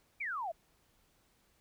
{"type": "exponential sweep", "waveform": "sine", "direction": "down", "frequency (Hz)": [2429, 622.3], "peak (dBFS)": -35, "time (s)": [0.2, 0.52], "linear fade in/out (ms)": 10, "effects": ["pink hiss -71 dBFS RMS until 1.6 s"]}